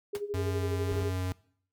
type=tone with tremolo; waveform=sine; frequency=410 Hz; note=G#4; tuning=22 cents flat; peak=-30 dBFS; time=0.13-1.1 s; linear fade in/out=5 ms; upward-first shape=sine; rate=12 Hz; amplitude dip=85%
type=noise with exponential decay; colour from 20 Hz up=pink; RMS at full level=-36 dBFS; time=0.15-0.23 s; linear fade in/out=0 ms; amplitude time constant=16 ms
type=tone with vibrato; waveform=square; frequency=92.5 Hz; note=F#2; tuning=in tune; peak=-30 dBFS; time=0.34-1.32 s; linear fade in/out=0 ms; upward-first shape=sine; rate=1.9 Hz; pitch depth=12 cents each way
type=noise; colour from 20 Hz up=brown; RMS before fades=-37 dBFS; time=0.89-1.04 s; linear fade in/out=10 ms
effects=noise-tail reverb RT60 0.6 s tail -22 dB re dry + high-pass 60 Hz 12 dB/octave